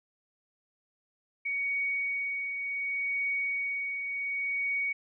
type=tone with tremolo; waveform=sine; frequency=2241 Hz; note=C#7; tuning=18 cents sharp; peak=-27 dBFS; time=1.45-4.93 s; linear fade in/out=10 ms; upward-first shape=triangle; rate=0.68 Hz; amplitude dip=45%; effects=none